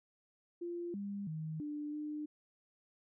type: tone with pitch steps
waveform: sine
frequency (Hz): 346.1 / 200.9 / 157.3 / 296.4 / 300.4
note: F4 / G3 / D#3 / D4 / D4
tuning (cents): -16 / +43 / +19 / +16 / +39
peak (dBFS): -38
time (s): 0.61-2.26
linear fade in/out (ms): 10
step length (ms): 330
effects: none